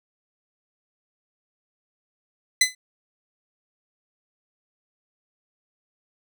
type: tone with exponential decay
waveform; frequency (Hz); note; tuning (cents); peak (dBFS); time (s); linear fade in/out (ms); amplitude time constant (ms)
15% pulse; 2019; B6; +38; -5; 2.61-2.75; 5; 29
effects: none